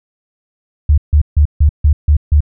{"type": "tone bursts", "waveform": "sine", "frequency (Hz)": 74, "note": "D2", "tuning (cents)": 14, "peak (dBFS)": -5, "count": 7, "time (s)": [0.89, 2.406], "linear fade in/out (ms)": 5, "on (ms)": 88, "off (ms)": 150, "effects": []}